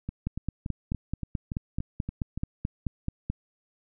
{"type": "two click trains", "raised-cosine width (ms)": 5, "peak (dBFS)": [-20, -16], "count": [9, 15], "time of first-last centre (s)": [[0.09, 2.376], [0.27, 3.3]], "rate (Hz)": [3.5, 4.62], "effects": []}